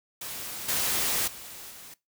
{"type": "noise with level steps", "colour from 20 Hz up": "white", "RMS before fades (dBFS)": [-37, -27, -43, -46], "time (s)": [0.21, 1.94], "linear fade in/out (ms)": 5, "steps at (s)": [0.68, 1.27, 1.7], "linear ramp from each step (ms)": 10, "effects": ["noise-tail reverb RT60 0.2 s tail -20 dB re dry"]}